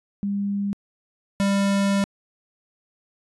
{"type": "tone pair in turn", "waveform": ["sine", "square"], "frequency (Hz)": [200.8, 198.26], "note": ["G3", "G3"], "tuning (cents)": [42, 20], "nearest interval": "unison", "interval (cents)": 22, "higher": "first", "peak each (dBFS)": [-22, -19], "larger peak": "second", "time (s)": [[0.23, 0.73], [1.4, 2.04]], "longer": "second", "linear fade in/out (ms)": 0, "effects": ["resampled to 24000 Hz"]}